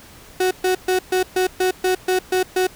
35% pulse tone bursts, 370 Hz, F#4, in tune, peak -14 dBFS, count 10, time 0.4-2.67 s, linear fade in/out 5 ms, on 110 ms, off 130 ms, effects pink hiss -44 dBFS RMS until 2.75 s

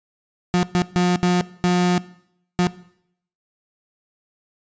35% pulse tone bursts at uneven times, 178.6 Hz, F3, 39 cents sharp, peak -13 dBFS, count 6, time 0.54-0.63 / 0.75-0.82 / 0.96-1.16 / 1.23-1.41 / 1.64-1.98 / 2.59-2.67 s, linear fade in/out 0 ms, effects noise-tail reverb RT60 0.7 s tail -19 dB re dry + resampled to 16000 Hz

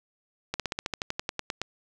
slowing click train, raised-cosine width 0.2 ms, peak -12 dBFS, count 14, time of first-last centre 0.54-1.616 s, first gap 57 ms, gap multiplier 1.06, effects none

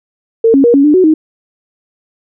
sine tone with pitch steps, 454 / 274.2 / 474.8 / 279.1 / 297.9 / 371 / 312.9 Hz, A#4 / C#4 / A#4 / C#4 / D4 / F#4 / D#4, -46 / -19 / +32 / +12 / +25 / +5 / +10 cents, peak -4 dBFS, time 0.44-1.14 s, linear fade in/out 5 ms, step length 100 ms, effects none

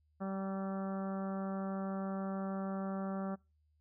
harmonic tone with a mistuned harmonic, 193.3 Hz, G3, 24 cents flat, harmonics 1 / 2 / 3 / 4 / 5 / 6 / 7 / 8 / 9, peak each -37 / -47 / -44 / -47 / -56 / -50 / -51 / -60 / -62 dBFS, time 0.2-3.36 s, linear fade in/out 20 ms, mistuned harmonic 5, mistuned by -30 cents, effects noise-tail reverb RT60 0.3 s tail -26 dB re dry + added 76 Hz sine -70 dBFS peak until 3.8 s

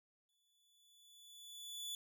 sawtooth tone with exponential growth, 3456 Hz, A7, 32 cents flat, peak -38 dBFS, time 0.29-1.95 s, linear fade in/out 1 ms, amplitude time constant 360 ms, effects none

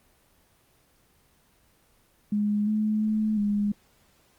sine tone with pitch steps, 207.8 / 214.2 / 215.6 / 205.8 Hz, G#3 / A3 / A3 / G#3, +1 / -46 / -35 / -16 cents, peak -22 dBFS, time 2.32-3.72 s, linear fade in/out 5 ms, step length 350 ms, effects pink hiss -63 dBFS RMS until 4.38 s + Opus 24 kbps

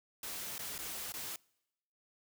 white noise with dropouts, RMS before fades -42 dBFS, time 0.23-1.36 s, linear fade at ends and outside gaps 2 ms, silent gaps 0.581-0.591 / 0.78-0.788 / 1.122-1.139 s, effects noise-tail reverb RT60 0.9 s tail -26 dB re dry

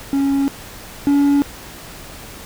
triangle tone pair in turn, 276.4 / 283.8 Hz, C#4 / C#4, -5 / +41 cents, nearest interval unison, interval 46 cents, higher second, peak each -12 / -9 dBFS, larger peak second, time 0.13-0.48 / 1.07-1.42 s, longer neither, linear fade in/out 0 ms, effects pink hiss -36 dBFS RMS until 2.45 s

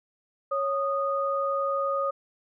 sine tone pair together, 552.6 / 1236 Hz, C#5 / D#6, -6 / -12 cents, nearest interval octave + major second, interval 1394 cents, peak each -27 dBFS, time 0.51-2.11 s, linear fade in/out 10 ms, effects none

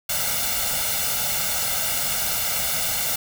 white noise with comb filter, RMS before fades -24 dBFS, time 0.09-3.16 s, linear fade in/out 5 ms, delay 1.4 ms, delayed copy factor +0.9, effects none

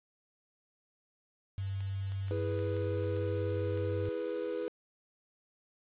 sine tone with pitch glide, 97.5 to 96.88 Hz, G2 to G2, -9 to -20 cents, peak -33 dBFS, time 1.58-4.09 s, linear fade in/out 0 ms, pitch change -11 cents, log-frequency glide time 2.28-3.87 s
clicks, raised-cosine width 0.2 ms, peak -33 dBFS, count 9, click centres 1.806 / 2.12 / 2.283 / 2.591 / 2.767 / 3.039 / 3.166 / 3.775 / 4.055 s
triangle chord, E major, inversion none, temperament equal, 329.6 / 415.3 / 493.9 Hz, E4 / G#4 / B4, 0 / 0 / 0 cents, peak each -38 / -36 / -34 dBFS, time 2.31-4.68 s, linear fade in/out 0 ms
effects resampled to 8000 Hz + 9-bit

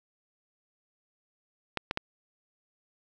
clicks, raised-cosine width 0.3 ms, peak -13 dBFS, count 3, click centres 1.773 / 1.911 / 1.974 s, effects none

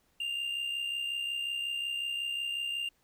triangle tone with amplitude modulation, 2797 Hz, F7, 2 cents sharp, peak -28 dBFS, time 0.2-2.89 s, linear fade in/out 5 ms, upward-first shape sine, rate 65.5 Hz, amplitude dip 50%, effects pink hiss -71 dBFS RMS until 3.03 s

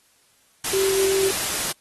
sine tone in noise, 387.2 Hz, G4, 21 cents flat, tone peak -19 dBFS, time 0.73-1.31 s, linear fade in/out 5 ms, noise white, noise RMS -25 dBFS, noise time 0.64-1.72 s, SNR +3 dB, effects white hiss -60 dBFS RMS until 1.8 s + AAC 32 kbps

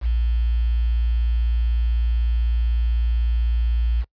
sine tone with quantisation, 58 Hz, A#1, 8 cents flat, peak -17 dBFS, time 0.01-4.05 s, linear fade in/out 50 ms, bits 7, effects noise-tail reverb RT60 0.1 s tail -24 dB re dry + resampled to 11025 Hz

